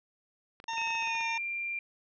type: clicks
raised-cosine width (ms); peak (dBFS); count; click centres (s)
0.3; -31; 12; 0.601 / 0.641 / 0.734 / 0.781 / 0.816 / 0.874 / 0.905 / 0.952 / 1.024 / 1.074 / 1.152 / 1.209
type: harmonic tone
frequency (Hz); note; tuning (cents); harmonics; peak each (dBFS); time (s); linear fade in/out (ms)
912; A#5; -38; 1 / 2 / 3 / 4 / 6 / 7; -34 / -42 / -41 / -43 / -47 / -48; 0.68-1.38; 5
type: tone with pitch glide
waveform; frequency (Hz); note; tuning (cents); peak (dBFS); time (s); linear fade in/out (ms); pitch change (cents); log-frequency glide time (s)
sine; 2565 to 2379; E7 to D7; -48 to +22; -32; 0.77-1.79; 2; -130; 0.99-1.27
effects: none